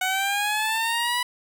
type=linear sweep; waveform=15% pulse; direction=up; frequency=740 to 987.8 Hz; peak=-16 dBFS; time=0.01-1.23 s; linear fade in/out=5 ms; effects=none